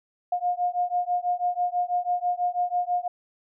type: beating tone pair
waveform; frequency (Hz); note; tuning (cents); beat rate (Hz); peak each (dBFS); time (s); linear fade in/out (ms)
sine; 710 / 716.1; F5 / F5; +28 / +43; 6.1; -26; 0.32-3.08; 5
effects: none